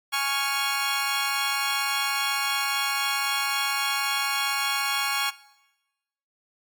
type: chord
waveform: 15% pulse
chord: Db major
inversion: second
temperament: equal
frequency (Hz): 830.6 / 1108.7 / 1396.9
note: Ab5 / Db6 / F6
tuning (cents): 0 / 0 / 0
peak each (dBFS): -22 / -20 / -23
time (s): 0.12-5.31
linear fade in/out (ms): 20
effects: noise-tail reverb RT60 1.0 s tail -19 dB re dry + MP3 96 kbps